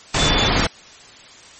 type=tone in noise; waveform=sine; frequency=3500 Hz; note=A7; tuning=10 cents flat; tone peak=-20 dBFS; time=0.19-0.49 s; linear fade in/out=5 ms; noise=pink; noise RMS=-17 dBFS; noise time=0.14-0.67 s; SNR=-6 dB; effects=white hiss -43 dBFS RMS until 1.59 s + MP3 32 kbps